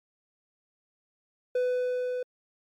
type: tone with level ramp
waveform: triangle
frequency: 499.5 Hz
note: B4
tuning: 20 cents sharp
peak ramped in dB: -21 to -27 dBFS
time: 1.55-2.23 s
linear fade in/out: 5 ms
effects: MP3 96 kbps